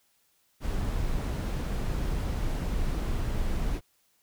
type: noise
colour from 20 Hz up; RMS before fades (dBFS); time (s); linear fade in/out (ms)
brown; -29; 0.6-3.81; 50
effects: white hiss -69 dBFS RMS until 4.22 s